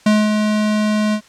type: tone with ADSR envelope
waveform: square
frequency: 212.5 Hz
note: G#3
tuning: 40 cents sharp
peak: -10 dBFS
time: 0.06-1.21 s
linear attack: 5 ms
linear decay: 220 ms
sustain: -5 dB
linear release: 74 ms
effects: white hiss -48 dBFS RMS until 1.28 s + low-pass 7000 Hz 12 dB/octave